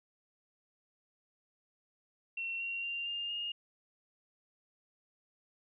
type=tone with pitch steps; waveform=sine; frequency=2719 / 2749 / 2779 / 2810 / 2841 Hz; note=F7 / F7 / F7 / F7 / F7; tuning=-47 / -28 / -9 / +10 / +29 cents; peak=-35 dBFS; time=2.37-3.52 s; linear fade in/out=5 ms; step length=230 ms; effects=none